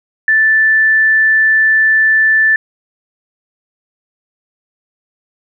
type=tone; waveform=sine; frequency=1760 Hz; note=A6; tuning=in tune; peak=-7 dBFS; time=0.28-2.56 s; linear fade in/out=2 ms; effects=none